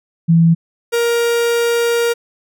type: tone pair in turn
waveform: sine / 45% pulse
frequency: 166.1 / 469.8 Hz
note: E3 / A#4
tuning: +13 / +13 cents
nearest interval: octave + tritone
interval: 1800 cents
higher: second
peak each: -7 / -13 dBFS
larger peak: first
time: 0.28-0.55 / 0.92-2.14 s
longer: second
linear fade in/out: 20 ms
effects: none